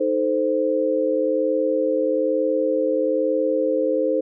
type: chord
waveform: sine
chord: A diminished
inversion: second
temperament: equal with one note detuned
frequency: 311.1 / 440 / 521.1 Hz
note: Eb4 / A4 / C5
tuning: 0 / 0 / -7 cents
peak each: -24 / -24 / -20 dBFS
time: 0-4.21 s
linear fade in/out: 10 ms
effects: none